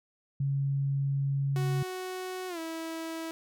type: tone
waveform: sine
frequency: 138.59 Hz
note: C#3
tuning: in tune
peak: -26 dBFS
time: 0.4-1.83 s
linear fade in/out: 5 ms
type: tone with pitch glide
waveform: sawtooth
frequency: 370 to 325.8 Hz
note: F#4 to E4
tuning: 0 to -20 cents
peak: -31 dBFS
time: 1.56-3.31 s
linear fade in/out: 0 ms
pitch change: -220 cents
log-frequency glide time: 2.48-2.59 s
effects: none